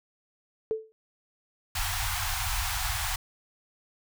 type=tone with exponential decay; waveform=sine; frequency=440 Hz; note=A4; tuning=in tune; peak=-22 dBFS; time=0.71-0.92 s; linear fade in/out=0 ms; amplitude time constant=44 ms
type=band-stop noise; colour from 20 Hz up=pink; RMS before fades=-30 dBFS; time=1.75-3.16 s; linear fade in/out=5 ms; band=110 to 710 Hz; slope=96 dB/octave
effects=none